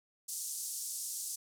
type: band-pass noise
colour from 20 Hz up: white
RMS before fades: -40 dBFS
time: 0.28-1.36 s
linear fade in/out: 10 ms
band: 5600 to 11000 Hz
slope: 24 dB/octave
effects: none